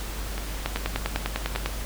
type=two click trains; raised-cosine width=0.3 ms; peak=-9 / -16 dBFS; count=11 / 4; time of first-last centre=0.66-1.66 / 0.38-1.552 s; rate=10 / 2.56 Hz; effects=added 50 Hz sine -31 dBFS peak until 1.85 s + pink hiss -37 dBFS RMS until 1.85 s